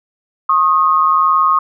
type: tone pair together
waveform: sine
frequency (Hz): 1082.9 / 1244.5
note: C#6 / D#6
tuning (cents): -41 / 0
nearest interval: major second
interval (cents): 241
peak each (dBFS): -12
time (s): 0.49-1.59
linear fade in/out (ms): 5
effects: none